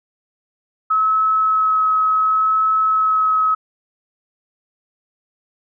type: tone with vibrato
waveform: sine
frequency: 1287 Hz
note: E6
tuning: 42 cents flat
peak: -13 dBFS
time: 0.9-3.55 s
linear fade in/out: 10 ms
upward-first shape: sine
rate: 0.69 Hz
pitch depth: 10 cents each way
effects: none